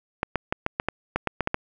clicks, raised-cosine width 0.5 ms, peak -8 dBFS, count 11, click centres 0.231 / 0.357 / 0.525 / 0.664 / 0.799 / 0.886 / 1.16 / 1.273 / 1.407 / 1.474 / 1.544 s, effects none

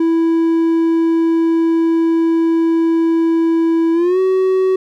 triangle tone with pitch glide, 329.6 to 376.4 Hz, E4 to F#4, 0 to +30 cents, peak -9 dBFS, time 0-4.76 s, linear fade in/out 5 ms, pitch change +230 cents, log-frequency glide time 3.93-4.19 s, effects none

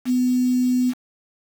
sine tone with quantisation, 250.6 Hz, B3, 25 cents sharp, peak -16 dBFS, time 0.05-0.94 s, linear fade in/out 50 ms, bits 6, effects none

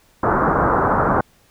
white low-pass noise, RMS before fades -17 dBFS, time 0.23-1.21 s, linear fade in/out 5 ms, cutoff 1400 Hz, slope 48 dB/octave, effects pink hiss -56 dBFS RMS until 1.5 s

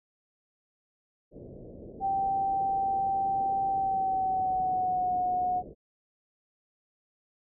white low-pass noise, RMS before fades -45 dBFS, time 1.31-5.75 s, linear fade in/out 50 ms, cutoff 550 Hz, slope 48 dB/octave
sine tone with pitch glide, 780 to 727.8 Hz, G5 to F#5, -9 to -29 cents, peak -25 dBFS, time 2-5.63 s, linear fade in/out 50 ms, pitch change -120 cents, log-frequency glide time 3.69-5.15 s
effects none

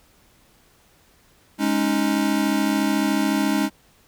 square chord, Ab suspended fourth, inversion none, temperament equal, 207.7 / 277.2 / 311.1 Hz, Ab3 / Db4 / Eb4, 0 / 0 / 0 cents, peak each -24 dBFS, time 1.58-3.7 s, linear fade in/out 50 ms, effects pink hiss -57 dBFS RMS until 4.07 s

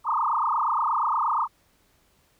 sine tone with frequency modulation, 1073 Hz, C6, 43 cents sharp, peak -21 dBFS, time 0.04-1.48 s, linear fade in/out 50 ms, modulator 28.5 Hz, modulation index 6.5, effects pink hiss -64 dBFS RMS until 2.39 s

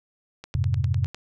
click train, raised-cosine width 0.2 ms, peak -21 dBFS, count 8, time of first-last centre 0.44-1.146 s, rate 9.92 Hz
sine chord, F minor, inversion none, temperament equal, 87.31 / 103.83 / 130.81 Hz, F2 / Ab2 / C3, 0 / 0 / 0 cents, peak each -25 dBFS, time 0.55-1.06 s, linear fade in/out 0 ms
effects none

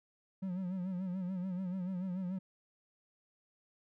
triangle tone with vibrato, 184.2 Hz, F#3, 7 cents flat, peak -33 dBFS, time 0.42-2.39 s, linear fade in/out 10 ms, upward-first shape sine, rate 6.9 Hz, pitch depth 77 cents each way, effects none

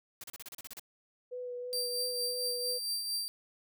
white noise bursts, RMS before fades -45 dBFS, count 10, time 0.21-0.796 s, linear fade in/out 2 ms, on 28 ms, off 34 ms
sine tone with vibrato, 493.9 Hz, B4, in tune, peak -37 dBFS, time 1.31-2.79 s, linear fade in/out 20 ms, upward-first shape sine, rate 3 Hz, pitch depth 15 cents each way
sawtooth tone with tremolo, 4699 Hz, D8, in tune, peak -28 dBFS, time 1.73-3.28 s, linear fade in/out 0 ms, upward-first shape triangle, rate 4.4 Hz, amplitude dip 50%
effects none

